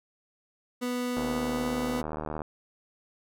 30% pulse tone with pitch glide, 246.9 to 248.3 Hz, B3 to B3, 0 to +9 cents, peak -26 dBFS, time 0.81-2.02 s, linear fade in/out 20 ms, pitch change +9 cents, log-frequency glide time 1.42-1.71 s
click train, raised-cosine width 1 ms, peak -20 dBFS, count 97, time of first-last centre 1.17-2.418 s, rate 76.9 Hz
effects none

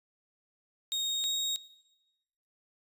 35% pulse tone pair in turn, 3729 / 3759 Hz, A#7 / A#7, 0 / +14 cents, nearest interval unison, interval 14 cents, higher second, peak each -27 / -26 dBFS, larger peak second, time 0.92-1.24 / 1.24-1.56 s, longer neither, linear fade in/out 0 ms, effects noise-tail reverb RT60 1.0 s tail -20 dB re dry + resampled to 32000 Hz

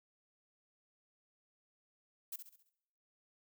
violet noise with echo, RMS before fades -42 dBFS, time 2.32-2.36 s, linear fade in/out 5 ms, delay 67 ms, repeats 5, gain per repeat -7 dB, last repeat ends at 2.695 s, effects noise-tail reverb RT60 0.8 s tail -20 dB re dry

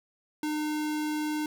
square tone, 303.6 Hz, D#4, 42 cents flat, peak -29 dBFS, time 0.43-1.46 s, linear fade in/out 2 ms, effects none

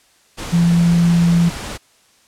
sine tone in noise, 170.7 Hz, F3, 39 cents flat, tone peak -10 dBFS, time 0.52-1.5 s, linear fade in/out 20 ms, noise pink, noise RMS -28 dBFS, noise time 0.37-1.78 s, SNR +15 dB, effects white hiss -54 dBFS RMS until 2.27 s + low-pass 9000 Hz 12 dB/octave

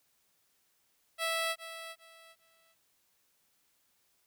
10% pulse tone with echo, 657 Hz, E5, 6 cents flat, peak -22 dBFS, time 1.18-1.56 s, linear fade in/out 50 ms, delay 400 ms, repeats 3, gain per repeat -12 dB, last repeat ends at 2.76 s, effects white hiss -73 dBFS RMS until 4.26 s

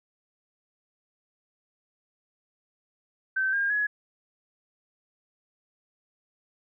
sine tone with pitch steps, 1544 / 1612.4 / 1683.7 Hz, G6 / G6 / G#6, -27 / +48 / +23 cents, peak -23 dBFS, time 3.36-3.87 s, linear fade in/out 10 ms, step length 170 ms, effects none

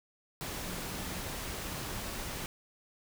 sine tone in noise, 184.7 Hz, F#3, 3 cents flat, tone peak -44 dBFS, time 0.67-1.2 s, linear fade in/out 0 ms, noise pink, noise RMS -39 dBFS, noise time 0.41-2.46 s, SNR -8 dB, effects none

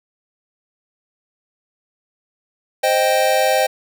square chord, C minor, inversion none, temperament equal, 523.3 / 622.3 / 784 Hz, C5 / Eb5 / G5, 0 / 0 / 0 cents, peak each -19 dBFS, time 2.83-3.67 s, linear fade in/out 10 ms, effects none

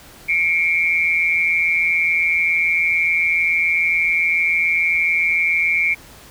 sine tone pair together, 2172 / 2339 Hz, C#7 / D7, -36 / -8 cents, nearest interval minor second, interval 128 cents, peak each -18 / -17 dBFS, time 0.28-5.95 s, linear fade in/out 20 ms, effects pink hiss -43 dBFS RMS until 6.3 s

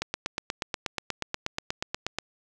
click train, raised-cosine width 0.2 ms, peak -11 dBFS, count 19, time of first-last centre 0.02-2.186 s, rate 8.31 Hz, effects none

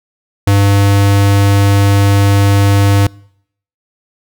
square tone, 100 Hz, G2, 35 cents sharp, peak -7 dBFS, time 0.47-3.07 s, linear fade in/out 5 ms, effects noise-tail reverb RT60 0.7 s tail -26 dB re dry

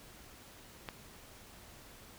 click, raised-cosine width 0.3 ms, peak -23 dBFS, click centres 0.888 s, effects pink hiss -55 dBFS RMS until 2.18 s

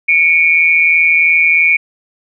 sine tone pair together, 2236 / 2399 Hz, C#7 / D7, +14 / +36 cents, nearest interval minor second, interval 122 cents, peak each -10 dBFS, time 0.08-1.77 s, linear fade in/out 10 ms, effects none

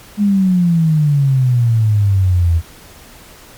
sine exponential sweep, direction down, 209.8 to 81 Hz, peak -9 dBFS, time 0.17-2.62 s, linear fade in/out 50 ms, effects pink hiss -40 dBFS RMS until 3.57 s + MP3 96 kbps

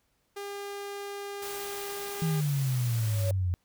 sawtooth tone, 402.7 Hz, G4, 47 cents sharp, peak -32 dBFS, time 0.36-2.41 s, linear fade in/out 10 ms
white noise, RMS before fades -41 dBFS, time 1.42-3.31 s, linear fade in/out 5 ms
sine exponential sweep, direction down, 164.81 to 87.1 Hz, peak -25 dBFS, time 2.22-3.54 s, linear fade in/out 0 ms
sine tone with exponential growth, 561 Hz, C#5, 21 cents sharp, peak -28 dBFS, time 2.95-3.31 s, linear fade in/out 1 ms, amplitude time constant 77 ms
effects pink hiss -73 dBFS RMS until 3.64 s

